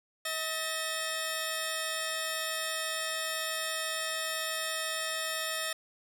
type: tone pair together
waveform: 10% pulse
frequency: 639 / 1799 Hz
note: D#5 / A6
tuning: +46 / +38 cents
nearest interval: octave + tritone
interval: 1792 cents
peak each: -26 dBFS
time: 0.25-5.73 s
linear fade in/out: 5 ms
effects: none